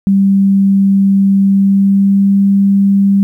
sine tone with pitch glide, 196 to 197.71 Hz, G3 to G3, 0 to +15 cents, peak -6 dBFS, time 0.07-3.23 s, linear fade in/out 0 ms, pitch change +15 cents, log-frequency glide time 1.49-2.33 s, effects 8-bit

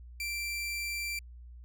sawtooth tone, 2350 Hz, D7, 1 cent sharp, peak -30 dBFS, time 0.2-1.19 s, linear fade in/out 2 ms, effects added 60 Hz sine -46 dBFS peak until 1.64 s

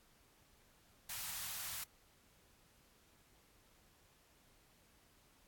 white band-stop noise, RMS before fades -44 dBFS, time 1.09-1.84 s, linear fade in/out 5 ms, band 170 to 730 Hz, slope 24 dB/octave, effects pink hiss -69 dBFS RMS until 5.47 s + AAC 64 kbps

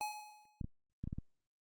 square tone with exponential decay, 844 Hz, G#5, 28 cents sharp, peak -35 dBFS, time 0.01-0.61 s, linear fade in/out 0 ms, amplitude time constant 130 ms
clicks, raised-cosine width 5 ms, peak -28 dBFS, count 6, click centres 0.612 / 0.644 / 1.04 / 1.075 / 1.129 / 1.185 s
effects Opus 24 kbps

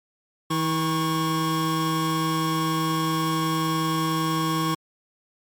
square tone cluster, 161.1 / 321.4 / 1097 Hz, E3 / E4 / C#6, -39 / -44 / -18 cents, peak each -27 dBFS, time 0.5-4.75 s, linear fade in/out 10 ms, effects MP3 64 kbps

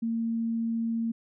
sine tone, 228.6 Hz, A#3, 34 cents flat, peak -26 dBFS, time 0.02-1.12 s, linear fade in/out 10 ms, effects none

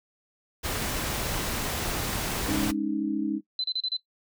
pink noise, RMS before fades -30 dBFS, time 0.63-2.72 s, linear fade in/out 20 ms
sine chord, Ab suspended fourth, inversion none, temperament equal, 207.7 / 277.2 / 311.1 Hz, Ab3 / Db4 / Eb4, 0 / 0 / 0 cents, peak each -31 / -30 / -28 dBFS, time 2.46-3.41 s, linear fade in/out 50 ms
sine tone bursts, 4042 Hz, B7, 39 cents sharp, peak -25 dBFS, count 5, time 3.59-3.967 s, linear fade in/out 2 ms, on 49 ms, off 33 ms
effects noise-tail reverb RT60 0.1 s tail -18 dB re dry

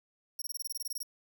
15% pulse tone bursts, 5588 Hz, F8, in tune, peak -29 dBFS, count 13, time 0.39-1.031 s, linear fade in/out 5 ms, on 29 ms, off 22 ms, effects none

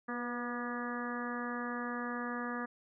harmonic tone with a mistuned harmonic, 241.2 Hz, B3, 41 cents flat, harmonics 1 / 2 / 3 / 4 / 5 / 6 / 7 / 8, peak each -39 / -44 / -47 / -47 / -42 / -49 / -43 / -51 dBFS, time 0.08-2.66 s, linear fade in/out 10 ms, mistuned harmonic 2, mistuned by +24 cents, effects none

